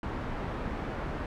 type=low-pass noise; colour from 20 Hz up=pink; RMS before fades=-35 dBFS; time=0.03-1.26 s; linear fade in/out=2 ms; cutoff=1500 Hz; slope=12 dB/octave; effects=none